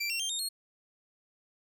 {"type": "tone with pitch steps", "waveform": "25% pulse", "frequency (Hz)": [2349, 2730, 3172, 3686, 4283], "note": ["D7", "F7", "G7", "A#7", "C8"], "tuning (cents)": [0, -40, 20, -20, 40], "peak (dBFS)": -27, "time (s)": [0, 0.49], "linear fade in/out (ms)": 10, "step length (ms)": 98, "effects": []}